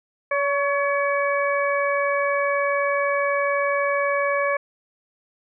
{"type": "harmonic tone with a mistuned harmonic", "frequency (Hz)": 567, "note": "C#5", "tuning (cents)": 39, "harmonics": [1, 2, 3, 4], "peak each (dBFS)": [-22, -25, -27, -28], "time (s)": [0.31, 4.57], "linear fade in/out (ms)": 5, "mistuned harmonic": 2, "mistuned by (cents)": -21, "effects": []}